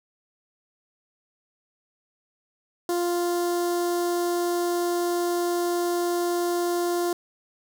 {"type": "tone with notch filter", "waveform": "sawtooth", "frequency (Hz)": 349.2, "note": "F4", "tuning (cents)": 0, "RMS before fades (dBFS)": -25, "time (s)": [2.89, 7.13], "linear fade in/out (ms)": 2, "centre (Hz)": 2400, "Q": 0.64, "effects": []}